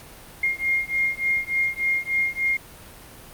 sine beating tone pair, 2127 / 2130.4 Hz, C7 / C7, +28 / +31 cents, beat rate 3.4 Hz, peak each -24 dBFS, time 0.43-2.57 s, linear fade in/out 5 ms, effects pink hiss -44 dBFS RMS until 3.33 s + Opus 48 kbps

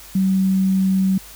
sine tone, 190.5 Hz, G3, 49 cents flat, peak -14 dBFS, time 0.15-1.18 s, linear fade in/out 5 ms, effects added 50 Hz sine -46 dBFS peak until 1.35 s + white hiss -41 dBFS RMS until 1.35 s

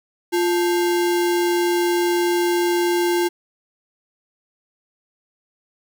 sine tone with sample-and-hold, 349.2 Hz, F4, in tune, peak -16 dBFS, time 0.32-3.29 s, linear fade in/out 20 ms, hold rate 1225 Hz, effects none

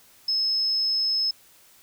sine tone, 5190 Hz, E8, 28 cents flat, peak -21 dBFS, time 0.28-1.31 s, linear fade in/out 5 ms, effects white hiss -55 dBFS RMS until 1.82 s

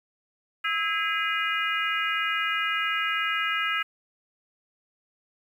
harmonic tone with a mistuned harmonic, 409 Hz, G#4, 26 cents flat, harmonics 3 / 4 / 5 / 6 / 7, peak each -29 / -30 / -31 / -32 / -32 dBFS, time 0.64-3.83 s, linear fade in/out 10 ms, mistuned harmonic 3, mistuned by +100 cents, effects 9-bit

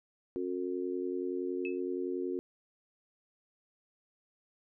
harmonic tone, 90.7 Hz, F#2, 34 cents flat, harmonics 3 / 4 / 5, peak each -38 / -34 / -41 dBFS, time 0.36-2.39 s, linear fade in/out 0 ms
sine tone with exponential decay, 2600 Hz, E7, 24 cents flat, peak -35 dBFS, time 1.65-1.8 s, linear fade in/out 1 ms, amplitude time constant 32 ms
effects none

